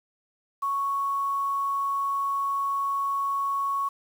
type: tone with quantisation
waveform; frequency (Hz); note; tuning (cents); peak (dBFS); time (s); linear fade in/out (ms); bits
sine; 1108.7; C#6; 0; -24; 0.62-3.89; 10; 8
effects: none